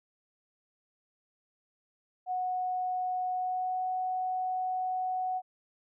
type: tone with pitch glide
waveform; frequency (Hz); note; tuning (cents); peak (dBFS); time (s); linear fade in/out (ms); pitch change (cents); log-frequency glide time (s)
sine; 735 to 741.4; F#5 to F#5; -12 to +3; -29; 2.26-5.42; 50; +15; 3.32-3.84
effects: none